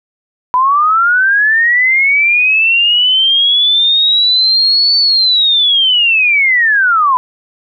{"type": "linear two-way sweep", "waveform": "sine", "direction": "up then down", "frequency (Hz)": [987, 4519, 987], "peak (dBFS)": -7, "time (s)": [0.54, 7.17], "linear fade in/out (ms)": 0, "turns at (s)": 4.98, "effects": []}